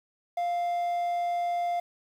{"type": "tone", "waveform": "triangle", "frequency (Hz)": 698.5, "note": "F5", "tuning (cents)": 0, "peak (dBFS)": -24, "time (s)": [0.37, 1.8], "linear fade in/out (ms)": 5, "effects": ["9-bit"]}